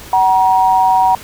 sine tone pair together, 753 / 948.7 Hz, F#5 / A#5, +30 / +30 cents, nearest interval major third, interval 400 cents, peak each -11 dBFS, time 0.13-1.15 s, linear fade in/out 2 ms, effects pink hiss -34 dBFS RMS until 1.23 s

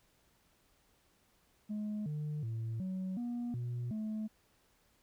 sine tone with pitch steps, 210.8 / 150.2 / 113.1 / 187.2 / 240.2 / 121.2 / 216.2 Hz, G#3 / D3 / A2 / F#3 / B3 / B2 / A3, +26 / +39 / +48 / +20 / -48 / -32 / -30 cents, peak -33 dBFS, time 1.69-4.28 s, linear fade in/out 20 ms, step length 370 ms, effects tanh soft clip ceiling -34 dBFS + pink hiss -71 dBFS RMS until 5.02 s

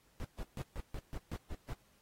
brown noise bursts, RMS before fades -40 dBFS, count 9, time 0.2-1.734 s, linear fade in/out 0 ms, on 46 ms, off 140 ms, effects pink hiss -70 dBFS RMS until 2.01 s + AAC 48 kbps

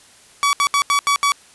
sawtooth tone bursts at uneven times, 1137 Hz, C#6, 44 cents sharp, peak -10 dBFS, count 6, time 0.43-0.53 / 0.6-0.67 / 0.74-0.82 / 0.9-0.99 / 1.07-1.16 / 1.23-1.32 s, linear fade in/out 0 ms, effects white hiss -48 dBFS RMS until 1.54 s + resampled to 24000 Hz

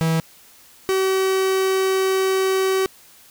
45% pulse tone pair in turn, 162.4 / 381.2 Hz, E3 / G4, -26 / -48 cents, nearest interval octave + minor third, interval 1478 cents, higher second, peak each -17 dBFS, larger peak neither, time 0.01-0.2 / 0.89-2.86 s, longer second, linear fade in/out 0 ms, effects white hiss -49 dBFS RMS until 3.3 s

